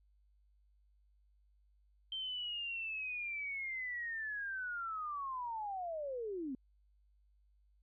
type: linear sweep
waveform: sine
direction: down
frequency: 3136 to 246.8 Hz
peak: -38 dBFS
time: 2.12-6.55 s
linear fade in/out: 2 ms
effects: added 50 Hz sine -67 dBFS peak until 7.82 s